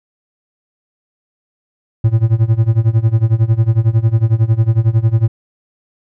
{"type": "tone with tremolo", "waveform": "triangle", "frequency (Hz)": 112.4, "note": "A2", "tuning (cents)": 37, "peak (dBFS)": -4, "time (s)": [2.04, 5.28], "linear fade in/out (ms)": 5, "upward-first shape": "sine", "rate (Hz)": 11, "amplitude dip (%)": 90, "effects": []}